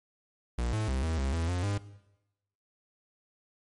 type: tone with pitch steps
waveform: 45% pulse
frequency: 59.5 / 108.4 / 65.7 / 80.8 / 67.2 / 82.8 / 89.1 / 101.2 Hz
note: A#1 / A2 / C2 / E2 / C2 / E2 / F2 / G#2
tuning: +36 / -25 / +8 / -34 / +47 / +8 / +35 / -44 cents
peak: -28 dBFS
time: 0.58-1.78 s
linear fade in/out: 5 ms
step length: 150 ms
effects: noise-tail reverb RT60 0.9 s tail -17 dB re dry + MP3 48 kbps